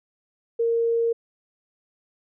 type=tone; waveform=sine; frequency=462.8 Hz; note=A#4; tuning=13 cents flat; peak=-19 dBFS; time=0.59-1.13 s; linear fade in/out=10 ms; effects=none